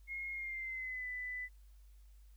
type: tone with pitch glide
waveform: sine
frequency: 2151 to 1995.4 Hz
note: C7 to B6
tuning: +47 to +17 cents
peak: -39 dBFS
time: 0.07-1.49 s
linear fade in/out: 50 ms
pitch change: -130 cents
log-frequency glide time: 0.32-1.07 s
effects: added 50 Hz sine -56 dBFS peak until 2.36 s + white hiss -75 dBFS RMS until 2.36 s